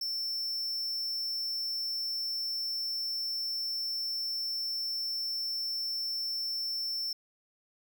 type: tone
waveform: square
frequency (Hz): 5380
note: E8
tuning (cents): +34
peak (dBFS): -32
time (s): 0.01-7.13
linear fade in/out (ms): 5
effects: none